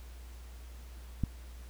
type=click; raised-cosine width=5 ms; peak=-17 dBFS; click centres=1.237 s; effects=added 60 Hz sine -45 dBFS peak until 1.69 s + pink hiss -58 dBFS RMS until 1.69 s